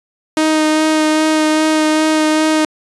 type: tone with vibrato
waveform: sawtooth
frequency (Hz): 311.1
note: D#4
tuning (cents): 0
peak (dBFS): -7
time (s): 0.37-2.65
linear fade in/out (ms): 2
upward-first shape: sine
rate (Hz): 2.5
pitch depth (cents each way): 13
effects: resampled to 24000 Hz